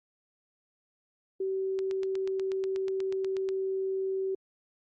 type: tone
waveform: sine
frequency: 383 Hz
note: G4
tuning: 40 cents flat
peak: -28 dBFS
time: 1.4-4.35 s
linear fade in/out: 5 ms
type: click train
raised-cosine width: 0.2 ms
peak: -26 dBFS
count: 15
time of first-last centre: 1.79-3.489 s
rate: 8.24 Hz
effects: Opus 32 kbps